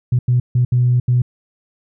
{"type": "tone bursts at uneven times", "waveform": "sine", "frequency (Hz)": 123.47, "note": "B2", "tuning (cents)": 0, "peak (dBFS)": -10, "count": 5, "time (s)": [[0.12, 0.19], [0.28, 0.4], [0.55, 0.65], [0.72, 1], [1.08, 1.22]], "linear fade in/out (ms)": 5, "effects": ["tanh soft clip ceiling -6 dBFS"]}